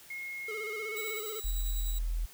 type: tone with pitch glide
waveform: sine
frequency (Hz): 2156 to 2204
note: C#7 to C#7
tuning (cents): -49 to -11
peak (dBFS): -37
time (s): 0.1-1.19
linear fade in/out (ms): 5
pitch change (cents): +38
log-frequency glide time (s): 0.78-0.94
type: tone with vibrato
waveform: square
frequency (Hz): 430.8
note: A4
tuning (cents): -37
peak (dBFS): -39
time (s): 0.48-1.4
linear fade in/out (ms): 5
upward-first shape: square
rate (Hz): 16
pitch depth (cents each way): 58
type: tone with tremolo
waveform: 5% pulse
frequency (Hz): 3892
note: B7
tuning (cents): -26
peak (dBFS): -30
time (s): 0.96-1.99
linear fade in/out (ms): 10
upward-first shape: square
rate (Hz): 10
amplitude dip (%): 30
type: tone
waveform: sine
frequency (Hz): 41.2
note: E1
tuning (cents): 0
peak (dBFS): -29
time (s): 1.44-2.26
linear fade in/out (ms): 10
effects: white hiss -54 dBFS RMS until 2.33 s